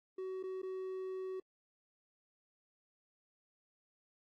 triangle tone with dropouts, 376 Hz, F#4, 28 cents sharp, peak -37 dBFS, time 0.18-1.4 s, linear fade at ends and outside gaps 5 ms, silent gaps 0.429-0.436 / 0.619-0.63 s, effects AAC 48 kbps

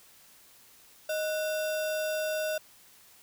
sine tone with sample-and-hold, 622.3 Hz, D#5, in tune, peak -28 dBFS, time 1.09-2.58 s, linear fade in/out 5 ms, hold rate 2100 Hz, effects white hiss -57 dBFS RMS until 3.22 s

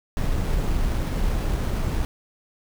brown noise with sample-and-hold, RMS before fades -23 dBFS, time 0.17-2.05 s, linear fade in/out 0 ms, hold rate 7350 Hz, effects none

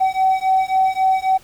triangle beating tone pair, 758 / 761.7 Hz, F#5 / G5, +42 / -50 cents, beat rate 3.7 Hz, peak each -14 / -14 dBFS, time 0-1.38 s, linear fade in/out 20 ms, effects tanh soft clip ceiling -9 dBFS + pink hiss -48 dBFS RMS until 1.43 s

